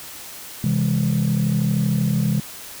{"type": "chord", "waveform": "sine", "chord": "C augmented", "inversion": "none", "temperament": "just", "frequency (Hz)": [130.81, 163.52, 204.4], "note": ["C3", "E3", "G#3"], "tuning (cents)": [0, -14, -27], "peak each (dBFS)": -20, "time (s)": [0.64, 2.4], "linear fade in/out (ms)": 2, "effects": ["tanh soft clip ceiling -12 dBFS", "white hiss -37 dBFS RMS until 2.8 s"]}